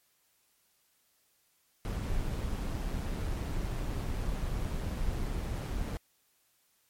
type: noise with amplitude modulation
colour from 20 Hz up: brown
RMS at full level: -32 dBFS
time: 1.85-5.97 s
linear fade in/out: 0 ms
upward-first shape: sine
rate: 132 Hz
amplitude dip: 30%
effects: white hiss -71 dBFS RMS until 6.89 s + MP3 64 kbps